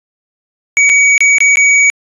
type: tone with dropouts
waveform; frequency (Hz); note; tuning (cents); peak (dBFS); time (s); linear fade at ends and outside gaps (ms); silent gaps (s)
square; 2261; C#7; +34; -6; 0.77-1.9; 0; 0.893-0.898 / 1.179-1.206 / 1.383-1.405 / 1.557-1.571
effects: resampled to 22050 Hz